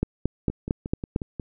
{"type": "two click trains", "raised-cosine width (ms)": 3, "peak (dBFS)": [-18, -9], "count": [6, 6], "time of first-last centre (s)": [[0.5, 1.398], [0.03, 1.161]], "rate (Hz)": [5.57, 4.42], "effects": []}